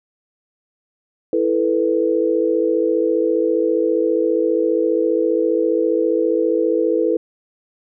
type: chord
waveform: sine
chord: E suspended fourth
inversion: none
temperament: just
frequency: 329.6 / 439.5 / 494.4 Hz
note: E4 / A4 / B4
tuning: 0 / -2 / +2 cents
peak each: -19 dBFS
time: 1.33-7.17 s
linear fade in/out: 2 ms
effects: none